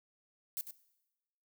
violet noise with echo, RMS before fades -37 dBFS, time 0.57-0.61 s, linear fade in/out 0 ms, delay 98 ms, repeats 1, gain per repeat -9 dB, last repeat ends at 0.708 s, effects noise-tail reverb RT60 1.0 s tail -19 dB re dry

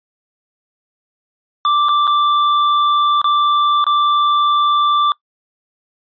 square tone with dropouts, 1174.7 Hz, D6, in tune, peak -12 dBFS, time 1.65-5.12 s, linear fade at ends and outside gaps 1 ms, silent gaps 1.886-1.891 / 2.071-2.076 / 3.216-3.243 / 3.842-3.866 s, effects noise-tail reverb RT60 0.1 s tail -22 dB re dry + resampled to 11025 Hz

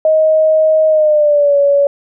sine tone with pitch glide, 628 to 566 Hz, D#5 to C#5, +16 to +36 cents, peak -7 dBFS, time 0.05-1.87 s, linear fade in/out 2 ms, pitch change -180 cents, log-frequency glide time 0.88-1.57 s, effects none

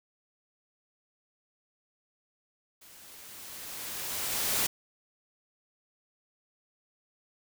white noise with level ramp, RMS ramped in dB -54 to -27 dBFS, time 2.81-4.67 s, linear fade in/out 10 ms, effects none

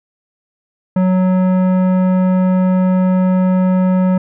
sine tone with tanh clipping, 185 Hz, F#3, in tune, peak -12 dBFS, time 0.96-4.18 s, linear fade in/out 5 ms, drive 14 dB, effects none

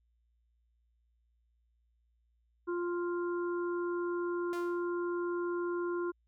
harmonic tone, 349.2 Hz, F4, in tune, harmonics 1 / 3 / 4, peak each -32 / -42 / -44 dBFS, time 2.67-6.12 s, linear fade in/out 20 ms
sawtooth tone with exponential decay, 346.9 Hz, F4, 12 cents flat, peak -35 dBFS, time 4.53-4.91 s, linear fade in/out 0 ms, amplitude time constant 81 ms
effects added 58 Hz sine -70 dBFS peak until 6.27 s

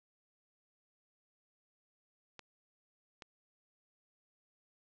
clicks, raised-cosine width 0.2 ms, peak -30 dBFS, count 2, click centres 2.393 / 3.222 s, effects low-pass 6000 Hz 12 dB/octave

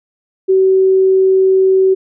sine tone, 380 Hz, F#4, 46 cents sharp, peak -7 dBFS, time 0.48-1.95 s, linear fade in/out 20 ms, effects none

